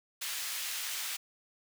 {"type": "high-pass noise", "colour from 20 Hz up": "pink", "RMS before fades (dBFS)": -37, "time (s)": [0.21, 1.17], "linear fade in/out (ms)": 10, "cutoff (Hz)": 2100, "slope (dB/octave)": 12, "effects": []}